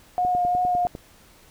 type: tone with vibrato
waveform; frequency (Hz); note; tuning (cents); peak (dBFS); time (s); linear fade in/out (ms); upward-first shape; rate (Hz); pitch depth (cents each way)
sine; 718; F5; +48; -19; 0.18-0.87; 0; sine; 2.8; 18
type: click train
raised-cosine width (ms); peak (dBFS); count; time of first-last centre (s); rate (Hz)
2; -20; 8; 0.25-0.951; 9.98
effects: pink hiss -53 dBFS RMS until 1.5 s